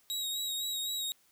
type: tone with vibrato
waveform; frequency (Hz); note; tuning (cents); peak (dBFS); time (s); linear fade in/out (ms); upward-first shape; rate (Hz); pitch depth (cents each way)
sawtooth; 3810; A#7; +37; -30; 0.1-1.12; 0; triangle; 3.9; 39
effects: white hiss -67 dBFS RMS until 1.31 s